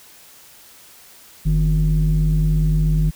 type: tone pair together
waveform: sine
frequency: 46.25 / 155.56 Hz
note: F#1 / D#3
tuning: 0 / 0 cents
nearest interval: octave + major sixth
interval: 2100 cents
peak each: -15 dBFS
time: 1.45-3.11 s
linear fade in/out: 20 ms
effects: tanh soft clip ceiling -10 dBFS + white hiss -46 dBFS RMS until 3.15 s